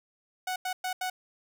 sawtooth tone bursts at uneven times, 740 Hz, F#5, in tune, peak -26 dBFS, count 4, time 0.47-0.56 / 0.65-0.73 / 0.84-0.93 / 1.01-1.1 s, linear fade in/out 5 ms, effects none

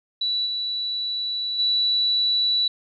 sine tone with level steps, 3944 Hz, B7, 3 cents flat, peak -21 / -24 / -18 dBFS, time 0.21-2.68 s, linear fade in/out 5 ms, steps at 0.45 / 1.58 s, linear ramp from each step 20 ms, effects none

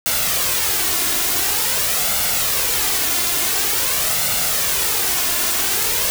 white noise with flanger, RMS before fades -19 dBFS, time 0.06-6.1 s, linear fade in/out 0 ms, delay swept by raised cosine 1.4 to 2.9 ms, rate 0.47 Hz, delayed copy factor +0.5, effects none

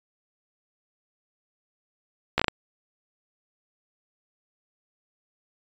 slowing click train, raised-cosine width 0.3 ms, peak -5 dBFS, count 5, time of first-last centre 2.38-2.482 s, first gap 15 ms, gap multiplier 1.37, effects resampled to 16000 Hz

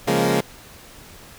15% pulse chord, Bb minor seventh, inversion first, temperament equal, 138.59 / 174.61 / 207.7 / 233.1 Hz, Db3 / F3 / Ab3 / Bb3, 0 / 0 / 0 / 0 cents, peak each -17 dBFS, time 0.07-0.41 s, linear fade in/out 10 ms, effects pink hiss -44 dBFS RMS until 1.38 s

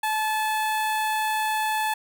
sawtooth tone with notch filter, 866 Hz, A5, 28 cents flat, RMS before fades -25 dBFS, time 0.03-1.94 s, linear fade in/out 5 ms, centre 5500 Hz, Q 1.5, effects none

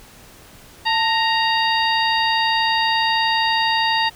harmonic tone with a mistuned harmonic, 932.3 Hz, A#5, in tune, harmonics 1 / 2 / 3 / 4 / 5, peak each -19 / -22 / -24 / -25 / -26 dBFS, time 0.85-4.1 s, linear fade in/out 20 ms, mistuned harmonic 1, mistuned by -75 cents, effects pink hiss -45 dBFS RMS until 4.15 s

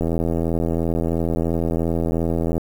click train, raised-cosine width 2 ms, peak -9 dBFS, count 214, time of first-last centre 0.01-2.579 s, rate 82.9 Hz, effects 7-bit

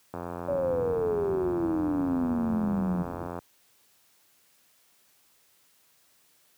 click train, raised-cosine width 1 ms, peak -21 dBFS, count 283, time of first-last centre 0.14-3.389 s, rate 86.8 Hz
pink low-pass noise, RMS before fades -38 dBFS, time 0.48-3.28 s, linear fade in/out 20 ms, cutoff 340 Hz, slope 96 dB/octave
sine exponential sweep, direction down, 574 to 174.61 Hz, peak -25 dBFS, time 0.48-3.03 s, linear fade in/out 10 ms
effects white hiss -64 dBFS RMS until 6.57 s + high-pass 80 Hz 12 dB/octave

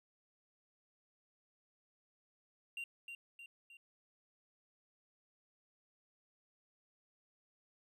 triangle tone with echo, 2768 Hz, F7, 16 cents flat, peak -39 dBFS, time 2.77-2.84 s, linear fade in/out 2 ms, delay 310 ms, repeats 3, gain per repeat -5 dB, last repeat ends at 3.77 s, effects none

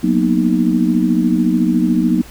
sine chord, B major seventh, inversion second, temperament equal with one note detuned, 182.98 / 233.1 / 246.9 / 311.1 Hz, F#3 / A#3 / B3 / D#4, -19 / 0 / 0 / 0 cents, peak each -17 dBFS, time 0.03-2.22 s, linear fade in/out 10 ms, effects added 60 Hz sine -39 dBFS peak until 2.3 s + pink hiss -40 dBFS RMS until 2.3 s

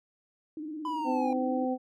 sine tone with vibrato, 307 Hz, D#4, 23 cents flat, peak -35 dBFS, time 0.57-1.65 s, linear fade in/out 2 ms, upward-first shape square, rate 18 Hz, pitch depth 58 cents each way
triangle linear sweep, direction down, 1008 to 795 Hz, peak -29 dBFS, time 0.85-1.33 s, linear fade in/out 2 ms
harmonic tone, 256.1 Hz, C4, 37 cents flat, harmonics 1 / 2 / 3, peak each -29 / -32 / -34 dBFS, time 1.04-1.78 s, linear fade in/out 50 ms
effects none

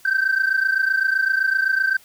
sine tone pair together, 1540.2 / 1568 Hz, G6 / G6, -31 / 0 cents, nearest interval unison, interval 31 cents, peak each -18 dBFS, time 0.05-1.97 s, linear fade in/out 5 ms, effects tanh soft clip ceiling -13 dBFS + white hiss -51 dBFS RMS until 2.04 s

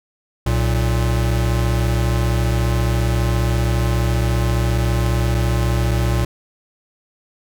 square tone pair together, 61.8 / 116.54 Hz, B1 / A#2, +2 / 0 cents, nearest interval major seventh, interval 1098 cents, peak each -19 dBFS, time 0.46-6.25 s, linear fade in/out 5 ms, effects none

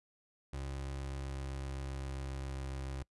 30% pulse tone with pitch glide, 68 to 67.06 Hz, C#2 to C2, -33 to +43 cents, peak -36 dBFS, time 0.53-3.03 s, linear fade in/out 5 ms, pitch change -24 cents, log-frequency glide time 0.94-2.84 s, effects noise-tail reverb RT60 0.1 s tail -23 dB re dry + resampled to 24000 Hz

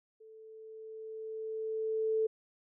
sine tone with level ramp, 440 Hz, A4, in tune, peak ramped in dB -52 to -26 dBFS, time 0.2-2.27 s, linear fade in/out 10 ms, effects none

